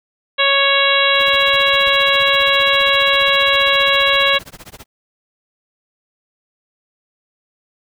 harmonic tone, 554.4 Hz, C#5, in tune, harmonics 1 / 2 / 3 / 4 / 5 / 6 / 7, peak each -19 / -19 / -19 / -19 / -19 / -19 / -19 dBFS, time 0.38-4.39 s, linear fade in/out 20 ms
pink noise with tremolo, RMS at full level -34 dBFS, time 1.13-4.86 s, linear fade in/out 50 ms, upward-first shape sine, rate 15 Hz, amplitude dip 100%
effects none

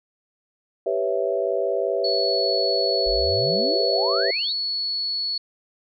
sine chord, C# half-diminished seventh, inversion second, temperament equal, 392 / 493.9 / 554.4 / 659.3 Hz, G4 / B4 / C#5 / E5, 0 / 0 / 0 / 0 cents, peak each -26 dBFS, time 0.86-4.31 s, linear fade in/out 5 ms
sine tone, 4400 Hz, C#8, 14 cents flat, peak -23 dBFS, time 2.04-5.38 s, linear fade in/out 5 ms
sine exponential sweep, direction up, 39.53 to 4128 Hz, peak -27 dBFS, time 3.06-4.53 s, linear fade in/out 10 ms
effects none

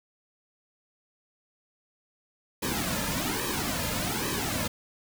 pink noise with flanger, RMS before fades -30 dBFS, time 2.62-4.68 s, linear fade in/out 10 ms, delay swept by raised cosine 1.4 to 2.7 ms, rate 1.2 Hz, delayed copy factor -0.8, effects none

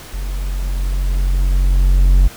triangle tone with level ramp, 45.79 Hz, F#1, 17 cents flat, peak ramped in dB -18 to -4 dBFS, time 0.13-2.28 s, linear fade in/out 10 ms, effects pink hiss -36 dBFS RMS until 2.36 s

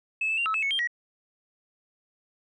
sine tone with pitch steps, 2601 / 2629 / 2770 / 1298 / 2606 / 2206 / 3184 / 1912 Hz, E7 / E7 / F7 / E6 / E7 / C#7 / G7 / A#6, -24 / -5 / -15 / -27 / -20 / -9 / +26 / +43 cents, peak -23 dBFS, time 0.21-0.874 s, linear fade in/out 5 ms, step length 83 ms, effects tanh soft clip ceiling -20 dBFS

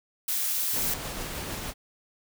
blue noise, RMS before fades -28 dBFS, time 0.28-0.94 s, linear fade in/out 5 ms
pink noise with tremolo, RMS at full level -34 dBFS, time 0.72-1.74 s, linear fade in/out 50 ms, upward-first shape triangle, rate 6.5 Hz, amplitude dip 25%
effects none

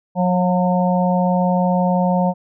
harmonic tone with a mistuned harmonic, 181.3 Hz, F#3, 35 cents flat, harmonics 1 / 3 / 4 / 5, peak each -16 / -21 / -22 / -23 dBFS, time 0.15-2.34 s, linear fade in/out 50 ms, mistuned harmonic 4, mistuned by -22 cents, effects none

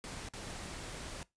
pink noise with dropouts, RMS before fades -44 dBFS, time 0.04-1.23 s, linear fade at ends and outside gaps 0 ms, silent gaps 0.287-0.336 s, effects noise-tail reverb RT60 0.2 s tail -21 dB re dry + resampled to 22050 Hz

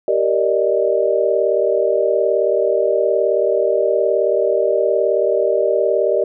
sine chord, Eb major seventh, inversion first, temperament just, 388.9 / 466.7 / 583.4 / 622.3 Hz, G4 / Bb4 / D5 / Eb5, -14 / +2 / -12 / 0 cents, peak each -19 dBFS, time 0.08-6.24 s, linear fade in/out 2 ms, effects none

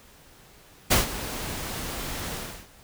pink noise with ADSR envelope, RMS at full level -17 dBFS, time 0.9-2.68 s, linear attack 19 ms, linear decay 140 ms, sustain -16 dB, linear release 330 ms, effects pink hiss -53 dBFS RMS until 2.83 s

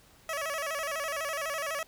15% pulse tone with vibrato, 605 Hz, D#5, 49 cents flat, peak -25 dBFS, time 0.29-1.83 s, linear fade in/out 2 ms, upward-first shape square, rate 12 Hz, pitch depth 110 cents each way, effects pink hiss -59 dBFS RMS until 1.87 s

